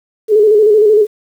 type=tone with vibrato; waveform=sine; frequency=424.6 Hz; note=G#4; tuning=38 cents sharp; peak=-5 dBFS; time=0.28-1.07 s; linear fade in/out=50 ms; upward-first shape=square; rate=13 Hz; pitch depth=50 cents each way; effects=7-bit